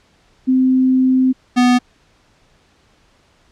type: tone pair in turn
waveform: sine / square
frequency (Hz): 258.9 / 247.4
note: C4 / B3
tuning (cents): -18 / +3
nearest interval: minor second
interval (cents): 79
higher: first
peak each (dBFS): -10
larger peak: neither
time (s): 0.47-1.33 / 1.56-1.79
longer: first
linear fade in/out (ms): 20
effects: pink hiss -55 dBFS RMS until 3.51 s + low-pass 6000 Hz 12 dB/octave